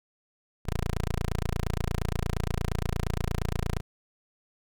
10% pulse tone, 28.56 Hz, A#0, 35 cents flat, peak -19 dBFS, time 0.65-3.81 s, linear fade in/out 20 ms, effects none

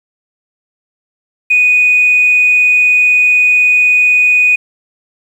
sine tone, 2481 Hz, D#7, 6 cents flat, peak -5 dBFS, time 1.5-4.56 s, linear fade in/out 10 ms, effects tanh soft clip ceiling -1 dBFS + 7-bit

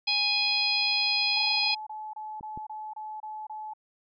harmonic tone, 830.6 Hz, G#5, in tune, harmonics 1 / 3 / 4 / 5 / 6, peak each -36 / -28 / -32 / -28 / -29 dBFS, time 0.07-1.75 s, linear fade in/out 10 ms
sine tone bursts, 860 Hz, A5, 40 cents flat, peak -35 dBFS, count 9, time 1.36-3.736 s, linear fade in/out 5 ms, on 240 ms, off 27 ms
clicks, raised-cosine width 3 ms, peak -33 / -29 dBFS, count 2, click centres 2.409 / 2.575 s
effects none

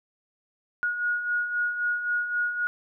sine beating tone pair, 1443 / 1446.8 Hz, F#6 / F#6, -44 / -39 cents, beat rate 3.8 Hz, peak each -33 / -25 dBFS, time 0.83-2.67 s, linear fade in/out 0 ms, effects none

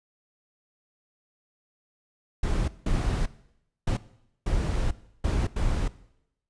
brown noise bursts at uneven times, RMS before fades -25 dBFS, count 6, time 2.43-2.68 / 2.86-3.26 / 3.87-3.97 / 4.46-4.91 / 5.24-5.47 / 5.56-5.88 s, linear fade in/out 5 ms, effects noise-tail reverb RT60 0.8 s tail -18 dB re dry + resampled to 22050 Hz

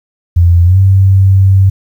sine tone with pitch glide, 86.3 to 96.31 Hz, F2 to G2, -20 to -30 cents, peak -3 dBFS, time 0.36-1.7 s, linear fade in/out 10 ms, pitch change +190 cents, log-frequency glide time 0.64-0.78 s, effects 7-bit

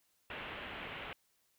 white low-pass noise, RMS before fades -45 dBFS, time 0.3-1.13 s, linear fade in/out 2 ms, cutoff 3100 Hz, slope 48 dB/octave, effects white hiss -75 dBFS RMS until 1.58 s

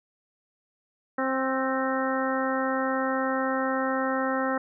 harmonic tone with a mistuned harmonic, 263.9 Hz, C4, 15 cents sharp, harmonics 1 / 2 / 3 / 4 / 5 / 6 / 7, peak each -29 / -29 / -33 / -34 / -32 / -36 / -35 dBFS, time 1.18-4.58 s, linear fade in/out 5 ms, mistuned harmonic 6, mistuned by -33 cents, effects none

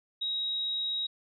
sine tone, 3808 Hz, A#7, 36 cents sharp, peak -29 dBFS, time 0.21-1.07 s, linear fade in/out 10 ms, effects none

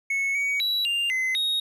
triangle tone with pitch steps, 2201 / 2252 / 3916 / 2796 / 2048 / 3750 Hz, C#7 / C#7 / B7 / F7 / C7 / A#7, -13 / +27 / -15 / +1 / -38 / +10 cents, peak -21 dBFS, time 0.1-1.6 s, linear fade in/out 5 ms, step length 250 ms, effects none

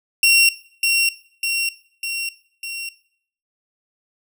sawtooth tone with echo, 2738 Hz, F7, 35 cents flat, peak -8 dBFS, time 0.23-0.49 s, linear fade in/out 2 ms, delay 600 ms, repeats 4, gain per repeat -4 dB, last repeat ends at 2.89 s, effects noise-tail reverb RT60 0.6 s tail -18 dB re dry

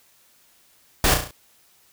pink noise with echo, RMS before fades -18 dBFS, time 1.04-1.14 s, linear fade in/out 2 ms, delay 34 ms, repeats 5, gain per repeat -5 dB, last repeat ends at 1.31 s, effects white hiss -58 dBFS RMS until 1.92 s

